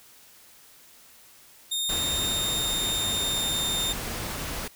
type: tone with pitch glide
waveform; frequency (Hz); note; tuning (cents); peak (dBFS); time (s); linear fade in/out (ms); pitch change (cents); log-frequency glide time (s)
sawtooth; 3670 to 3640; A#7 to A#7; -28 to -42; -23; 1.71-3.93; 10; -14; 2.49-3.68
type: noise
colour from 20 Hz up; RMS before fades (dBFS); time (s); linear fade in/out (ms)
pink; -33; 1.89-4.68; 5
effects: white hiss -53 dBFS RMS until 4.75 s